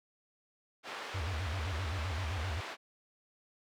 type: band-pass noise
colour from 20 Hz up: pink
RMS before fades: -43 dBFS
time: 0.83-2.77 s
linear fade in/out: 50 ms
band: 570 to 3500 Hz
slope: 12 dB/octave
type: tone with vibrato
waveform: triangle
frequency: 85.1 Hz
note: F2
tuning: 44 cents flat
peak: -32 dBFS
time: 1.14-2.61 s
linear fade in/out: 10 ms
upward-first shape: square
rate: 7.7 Hz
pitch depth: 190 cents each way
effects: none